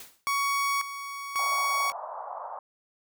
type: noise with exponential decay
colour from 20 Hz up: white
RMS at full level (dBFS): -41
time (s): 0-0.28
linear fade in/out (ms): 2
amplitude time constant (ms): 59
type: tone with tremolo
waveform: 30% pulse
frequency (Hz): 1120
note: C#6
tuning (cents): +18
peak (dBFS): -22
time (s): 0.27-1.92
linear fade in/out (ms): 0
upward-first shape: square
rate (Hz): 0.92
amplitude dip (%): 70
type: band-pass noise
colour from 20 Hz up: white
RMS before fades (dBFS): -38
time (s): 1.39-2.59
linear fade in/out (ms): 2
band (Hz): 600 to 1100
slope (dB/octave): 48
effects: none